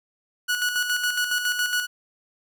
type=tone with tremolo; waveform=sawtooth; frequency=1467 Hz; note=F#6; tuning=15 cents flat; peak=-17 dBFS; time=0.48-1.87 s; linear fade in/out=20 ms; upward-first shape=square; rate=7.2 Hz; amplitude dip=50%; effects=none